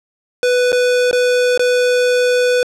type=tone with dropouts; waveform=square; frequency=495.3 Hz; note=B4; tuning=5 cents sharp; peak=-12 dBFS; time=0.43-2.63 s; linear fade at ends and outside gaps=1 ms; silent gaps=0.72-0.728 / 1.112-1.129 / 1.576-1.594 s; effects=low-pass 8000 Hz 12 dB/octave